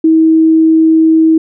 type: tone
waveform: sine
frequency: 320.8 Hz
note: E4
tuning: 47 cents flat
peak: -4 dBFS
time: 0.04-1.38 s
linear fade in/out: 5 ms
effects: none